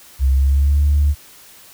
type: tone with pitch glide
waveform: sine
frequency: 66.6 to 72.63 Hz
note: C2 to D2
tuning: +31 to -19 cents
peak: -10 dBFS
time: 0.19-1.15 s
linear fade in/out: 50 ms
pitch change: +150 cents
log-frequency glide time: 0.3-0.81 s
effects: tanh soft clip ceiling -7 dBFS + white hiss -44 dBFS RMS until 1.73 s

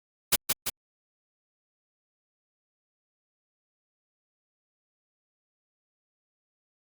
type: noise with echo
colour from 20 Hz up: white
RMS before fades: -20 dBFS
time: 0.32-0.36 s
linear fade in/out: 10 ms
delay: 170 ms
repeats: 2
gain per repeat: -4 dB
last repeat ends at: 0.7 s
effects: Opus 48 kbps

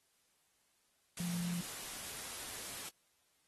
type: tone in noise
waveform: sine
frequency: 174.2 Hz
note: F3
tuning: 4 cents flat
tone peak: -36 dBFS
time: 1.2-1.61 s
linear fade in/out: 2 ms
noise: white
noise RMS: -45 dBFS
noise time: 1.17-2.89 s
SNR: +6 dB
effects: white hiss -75 dBFS RMS until 3.47 s + AAC 32 kbps

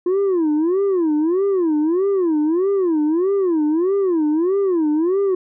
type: tone with vibrato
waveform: sine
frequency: 346.1 Hz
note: F4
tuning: 16 cents flat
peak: -12 dBFS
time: 0.06-5.35 s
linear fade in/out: 5 ms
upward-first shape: sine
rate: 1.6 Hz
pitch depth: 250 cents each way
effects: tanh soft clip ceiling -14 dBFS

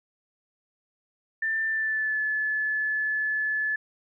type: tone with pitch glide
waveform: sine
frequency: 1782 to 1726.3 Hz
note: A6 to A6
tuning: +22 to -33 cents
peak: -24 dBFS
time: 1.42-3.76 s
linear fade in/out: 5 ms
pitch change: -55 cents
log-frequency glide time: 1.66-2.2 s
effects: none

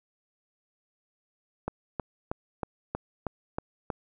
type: click train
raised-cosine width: 1 ms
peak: -16 dBFS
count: 8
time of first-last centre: 1.68-3.902 s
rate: 3.15 Hz
effects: none

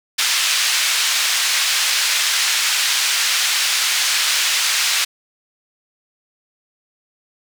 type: band-pass noise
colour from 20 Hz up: white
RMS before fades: -18 dBFS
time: 0.18-5.05 s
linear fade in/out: 10 ms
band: 1600 to 5600 Hz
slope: 12 dB/octave
effects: none

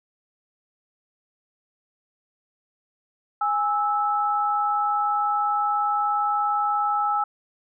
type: tone pair together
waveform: sine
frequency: 827 / 1309.8 Hz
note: G#5 / E6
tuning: -8 / -11 cents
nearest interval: minor sixth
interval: 797 cents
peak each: -23 dBFS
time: 3.41-7.24 s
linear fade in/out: 5 ms
effects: none

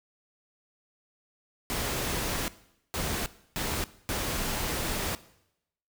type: noise bursts at uneven times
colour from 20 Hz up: pink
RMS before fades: -31 dBFS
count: 4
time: 1.7-2.48 / 2.94-3.26 / 3.56-3.84 / 4.09-5.15 s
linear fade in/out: 0 ms
effects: noise-tail reverb RT60 0.8 s tail -18 dB re dry

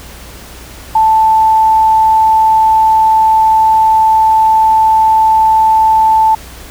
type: tone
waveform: sine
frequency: 880 Hz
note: A5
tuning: in tune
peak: -5 dBFS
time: 0.95-6.35 s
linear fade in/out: 5 ms
effects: added 60 Hz sine -33 dBFS peak until 6.7 s + pink hiss -33 dBFS RMS until 6.7 s

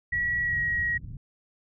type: low-pass noise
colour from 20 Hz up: white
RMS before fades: -39 dBFS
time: 0.12-1.17 s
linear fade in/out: 2 ms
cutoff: 140 Hz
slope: 24 dB/octave
type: tone with pitch glide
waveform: sine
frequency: 1926 to 1900.6 Hz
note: B6 to A#6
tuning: -44 to +33 cents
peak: -24 dBFS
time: 0.12-0.98 s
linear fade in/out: 10 ms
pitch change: -23 cents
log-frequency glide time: 0.43-0.58 s
effects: none

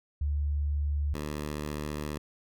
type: tone pair in turn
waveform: sine / 10% pulse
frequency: 72.8 / 74.72 Hz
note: D2 / D2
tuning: -15 / +30 cents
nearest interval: unison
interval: 45 cents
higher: second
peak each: -26 / -25 dBFS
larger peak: second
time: 0.21-1.14 / 1.14-2.18 s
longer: second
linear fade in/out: 5 ms
effects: none

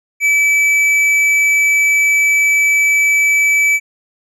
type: tone with tanh clipping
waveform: sine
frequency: 2303 Hz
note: D7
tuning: 34 cents flat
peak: -11 dBFS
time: 0.2-3.8 s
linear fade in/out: 50 ms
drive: 9 dB
effects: none

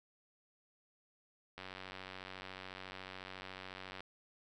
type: click train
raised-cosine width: 0.3 ms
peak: -30 dBFS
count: 229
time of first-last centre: 1.58-4.006 s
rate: 94 Hz
effects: none

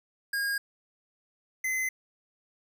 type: tone pair in turn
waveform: square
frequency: 1627 / 2046 Hz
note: G#6 / C7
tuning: -36 / -39 cents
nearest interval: major third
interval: 397 cents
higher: second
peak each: -28 dBFS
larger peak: neither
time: 0.33-0.58 / 1.64-1.89 s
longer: neither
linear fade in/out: 5 ms
effects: none

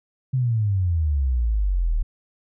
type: exponential sweep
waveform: sine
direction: down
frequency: 133.5 to 36.89 Hz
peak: -18 dBFS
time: 0.33-2.03 s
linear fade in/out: 10 ms
effects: none

